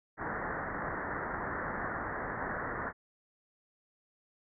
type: low-pass noise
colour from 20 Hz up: white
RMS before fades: -37 dBFS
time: 0.17-2.93 s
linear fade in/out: 50 ms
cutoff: 1900 Hz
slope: 96 dB/octave
effects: none